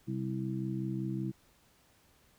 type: harmonic tone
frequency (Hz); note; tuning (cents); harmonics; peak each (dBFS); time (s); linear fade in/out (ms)
65.3; C2; -3; 2 / 3 / 4 / 5; -36 / -37 / -47 / -38; 0.07-1.32; 20
effects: pink hiss -66 dBFS RMS until 2.38 s